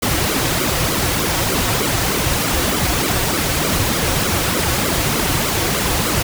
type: noise with flanger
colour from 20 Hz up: pink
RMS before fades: -18 dBFS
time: 0.02-6.23 s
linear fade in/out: 10 ms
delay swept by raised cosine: 1.1 to 5 ms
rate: 3.3 Hz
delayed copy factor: -0.8
effects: none